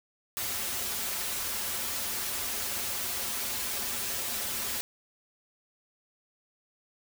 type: noise with comb filter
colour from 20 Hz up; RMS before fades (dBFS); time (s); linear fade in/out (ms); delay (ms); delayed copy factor
white; -33; 0.37-4.81; 0; 6.4; -0.95
effects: none